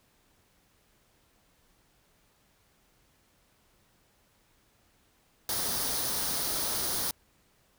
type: noise with comb filter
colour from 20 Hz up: white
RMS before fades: -31 dBFS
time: 5.49-7.11 s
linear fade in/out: 2 ms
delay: 0.2 ms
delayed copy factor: +0.55
effects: pink hiss -67 dBFS RMS until 7.78 s